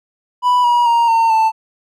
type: tone with pitch steps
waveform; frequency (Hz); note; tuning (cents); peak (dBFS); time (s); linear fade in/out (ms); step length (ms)
triangle; 987.8 / 961.3 / 935.6 / 910.5 / 886.2; B5 / B5 / A#5 / A#5 / A5; 0 / -47 / +6 / -41 / +12; -8; 0.42-1.52; 50; 220
effects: none